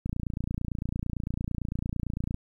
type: click train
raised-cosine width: 5 ms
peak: -18 dBFS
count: 67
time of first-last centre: 0.06-2.344 s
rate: 28.9 Hz
effects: 10-bit